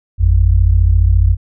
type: tone pair together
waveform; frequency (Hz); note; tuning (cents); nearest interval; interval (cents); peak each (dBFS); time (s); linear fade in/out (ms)
sine; 52.54 / 87.1; G#1 / F2; +21 / -4; major sixth; 875; -10; 0.18-1.37; 50
effects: none